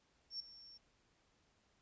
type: tone with ADSR envelope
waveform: sine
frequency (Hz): 5460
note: F8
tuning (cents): -40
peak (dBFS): -39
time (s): 0.3-0.78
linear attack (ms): 100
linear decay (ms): 4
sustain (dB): -16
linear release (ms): 13
effects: pink hiss -75 dBFS RMS until 1.81 s + resampled to 16000 Hz